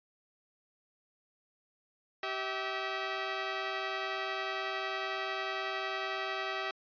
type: tone pair together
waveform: 10% pulse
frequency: 386 / 647 Hz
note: G4 / E5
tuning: -27 / -32 cents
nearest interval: major sixth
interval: 895 cents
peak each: -28 dBFS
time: 2.23-6.71 s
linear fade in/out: 2 ms
effects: resampled to 11025 Hz